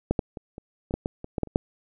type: clicks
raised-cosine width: 2 ms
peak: -8 / -10 / -22 / -25 / -20 / -12 / -13 / -22 / -14 / -11 / -29 / -6 dBFS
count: 12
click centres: 0.11 / 0.192 / 0.372 / 0.581 / 0.909 / 0.94 / 1.059 / 1.244 / 1.382 / 1.433 / 1.473 / 1.559 s
effects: none